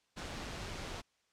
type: noise with amplitude modulation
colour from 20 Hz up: pink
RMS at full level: -41 dBFS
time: 0.16-1.02 s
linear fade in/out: 20 ms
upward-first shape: sine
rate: 171 Hz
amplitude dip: 30%
effects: white hiss -75 dBFS RMS until 1.32 s + low-pass 6000 Hz 12 dB/octave